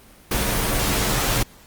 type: noise with comb filter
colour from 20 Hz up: pink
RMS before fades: -21 dBFS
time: 0.31-1.43 s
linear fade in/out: 5 ms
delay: 12 ms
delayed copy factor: -0.7
effects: pink hiss -49 dBFS RMS until 1.66 s + Opus 24 kbps